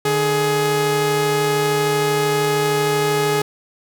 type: tone pair together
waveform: sawtooth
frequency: 150.82 / 419.5 Hz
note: D3 / G#4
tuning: +46 / +17 cents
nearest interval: octave + tritone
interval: 1771 cents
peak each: -19 / -13 dBFS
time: 0.05-3.42 s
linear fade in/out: 5 ms
effects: none